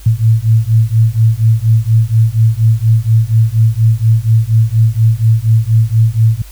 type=beating tone pair; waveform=sine; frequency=110 / 114.2 Hz; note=A2 / A#2; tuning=0 / -35 cents; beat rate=4.2 Hz; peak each=-10 dBFS; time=0.06-6.42 s; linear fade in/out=5 ms; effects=added 50 Hz sine -31 dBFS peak until 6.51 s + white hiss -41 dBFS RMS until 6.51 s